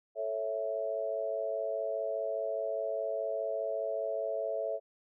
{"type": "chord", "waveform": "sine", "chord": "A major", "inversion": "none", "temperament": "equal", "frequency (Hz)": [440, 554.4, 659.3], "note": ["A4", "C#5", "E5"], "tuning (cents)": [0, 0, 0], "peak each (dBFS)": [-38, -36, -34], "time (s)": [0.15, 4.8], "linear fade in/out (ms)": 50, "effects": []}